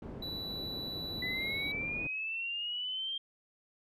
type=low-pass noise; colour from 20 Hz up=white; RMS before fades=-44 dBFS; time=0.02-2.07 s; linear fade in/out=2 ms; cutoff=360 Hz; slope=12 dB/octave
type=tone with pitch glide; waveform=triangle; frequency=3951 to 3908 Hz; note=B7 to B7; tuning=0 to -19 cents; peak=-37 dBFS; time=0.22-1.72 s; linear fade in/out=5 ms; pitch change=-19 cents; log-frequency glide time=1.17-1.55 s
type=linear sweep; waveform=sine; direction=up; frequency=1984 to 3194 Hz; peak=-34 dBFS; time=1.22-3.18 s; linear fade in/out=5 ms
effects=none